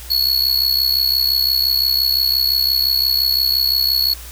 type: tone with amplitude modulation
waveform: square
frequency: 4370 Hz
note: C#8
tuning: 26 cents flat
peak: -11 dBFS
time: 0.1-4.14 s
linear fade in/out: 10 ms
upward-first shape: sine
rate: 65.8 Hz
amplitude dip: 75%
effects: added 60 Hz sine -34 dBFS peak until 4.31 s + white hiss -37 dBFS RMS until 4.31 s